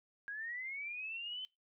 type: linear sweep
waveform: sine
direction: up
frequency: 1615 to 3075 Hz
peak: -40 dBFS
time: 0.28-1.45 s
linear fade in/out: 0 ms
effects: noise-tail reverb RT60 0.2 s tail -20 dB re dry